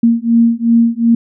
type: beating tone pair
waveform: sine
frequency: 230.7 / 233.4 Hz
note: A#3 / A#3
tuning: -18 / +2 cents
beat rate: 2.7 Hz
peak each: -11 dBFS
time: 0.03-1.15 s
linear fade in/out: 5 ms
effects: none